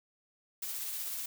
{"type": "noise with tremolo", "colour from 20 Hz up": "blue", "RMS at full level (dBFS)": -37, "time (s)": [0.62, 1.26], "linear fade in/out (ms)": 5, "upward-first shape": "sine", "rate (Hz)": 16, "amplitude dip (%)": 25, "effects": []}